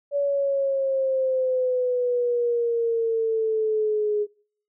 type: exponential sweep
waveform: sine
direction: down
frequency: 571 to 415.3 Hz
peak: -20 dBFS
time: 0.11-4.27 s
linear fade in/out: 50 ms
effects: noise-tail reverb RT60 0.6 s tail -26 dB re dry